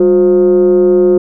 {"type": "tone with frequency modulation", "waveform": "sine", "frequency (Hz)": 361, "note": "F#4", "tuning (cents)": -43, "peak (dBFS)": -4, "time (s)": [0, 1.18], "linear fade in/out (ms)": 5, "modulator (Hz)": 164, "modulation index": 0.59, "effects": ["tanh soft clip ceiling -2 dBFS"]}